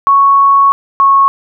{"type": "tone pair in turn", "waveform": "sine", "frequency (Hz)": [1108.7, 1099.8], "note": ["C#6", "C#6"], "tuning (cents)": [0, -14], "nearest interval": "unison", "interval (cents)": 14, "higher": "first", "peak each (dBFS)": -4, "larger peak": "neither", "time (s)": [[0.07, 0.72], [1, 1.28]], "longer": "first", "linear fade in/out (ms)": 0, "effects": []}